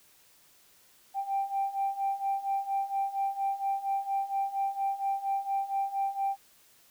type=beating tone pair; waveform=sine; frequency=784 / 788.3 Hz; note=G5 / G5; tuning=0 / +9 cents; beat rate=4.3 Hz; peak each=-32 / -29 dBFS; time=1.14-6.37 s; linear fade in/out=50 ms; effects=tanh soft clip ceiling -22 dBFS + white hiss -61 dBFS RMS until 6.9 s